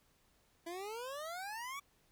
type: exponential sweep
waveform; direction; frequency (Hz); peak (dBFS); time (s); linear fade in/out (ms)
25% pulse; up; 329.6 to 1163; -38; 0.66-1.8; 10
effects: pink hiss -72 dBFS RMS until 2.11 s